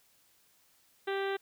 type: harmonic tone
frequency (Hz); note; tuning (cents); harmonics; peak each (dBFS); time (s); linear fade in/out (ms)
392; G4; 0; 1 / 2 / 3 / 4 / 5 / 6 / 7 / 8 / 9 / 10; -32 / -39 / -44 / -40 / -44 / -50 / -50 / -49 / -50 / -52; 1.07-1.37; 10
effects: white hiss -67 dBFS RMS until 1.41 s